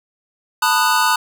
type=chord; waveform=square; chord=B dominant seventh; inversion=third; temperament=just; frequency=889 / 987.8 / 1234.7 / 1481.6 Hz; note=A5 / B5 / D#6 / F#6; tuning=+18 / 0 / -14 / +2 cents; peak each=-20 dBFS; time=0.62-1.16 s; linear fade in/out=5 ms; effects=none

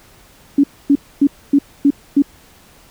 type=tone bursts; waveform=sine; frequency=282.2 Hz; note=C#4; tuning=31 cents sharp; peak=-7 dBFS; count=6; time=0.58-2.222 s; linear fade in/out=5 ms; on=57 ms; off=260 ms; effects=pink hiss -47 dBFS RMS until 2.9 s

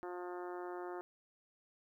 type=harmonic tone; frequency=178.2 Hz; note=F3; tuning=35 cents sharp; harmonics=2 / 3 / 4 / 5 / 6 / 7 / 8 / 9 / 10; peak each=-43 / -53 / -49 / -52 / -55 / -54 / -57 / -62 / -62 dBFS; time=0.03-1.01 s; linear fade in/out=0 ms; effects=13-bit

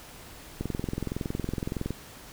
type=click train; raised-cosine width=3 ms; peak=-17 dBFS; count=29; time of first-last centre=0.61-1.906 s; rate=21.6 Hz; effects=pink hiss -47 dBFS RMS until 2.32 s

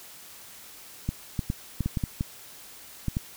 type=clicks; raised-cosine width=5 ms; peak=-14 dBFS; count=10; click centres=1.09 / 1.392 / 1.501 / 1.807 / 1.86 / 1.972 / 2.038 / 2.209 / 3.083 / 3.169 s; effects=white hiss -47 dBFS RMS until 3.36 s

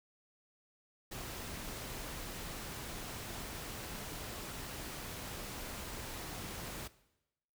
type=noise; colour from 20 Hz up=pink; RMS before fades=-44 dBFS; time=1.11-6.88 s; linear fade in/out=10 ms; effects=noise-tail reverb RT60 0.9 s tail -18 dB re dry

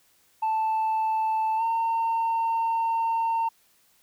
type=tone with pitch glide; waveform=sine; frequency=880 to 911 Hz; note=A5 to A#5; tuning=0 to -40 cents; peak=-20 dBFS; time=0.42-3.49 s; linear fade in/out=10 ms; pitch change=+60 cents; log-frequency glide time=1.57-1.62 s; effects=tanh soft clip ceiling -21 dBFS + white hiss -63 dBFS RMS until 4.02 s

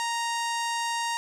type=tone with low-pass filter; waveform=sawtooth; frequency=932.3 Hz; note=A#5; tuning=in tune; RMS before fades=-29 dBFS; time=0-1.17 s; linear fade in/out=0 ms; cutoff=7900 Hz; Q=1.5; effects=10-bit

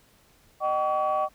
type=tone cluster; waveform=sine; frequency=614 / 764 / 1134 Hz; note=D#5 / G5 / C#6; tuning=-23 / -45 / +39 cents; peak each=-26 dBFS; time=0.6-1.29 s; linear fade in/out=50 ms; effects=tanh soft clip ceiling -16 dBFS + pink hiss -60 dBFS RMS until 1.34 s

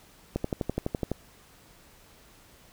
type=click train; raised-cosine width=2 ms; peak=-14 dBFS; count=10; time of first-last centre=0.36-1.116 s; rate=11.9 Hz; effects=pink hiss -56 dBFS RMS until 2.72 s

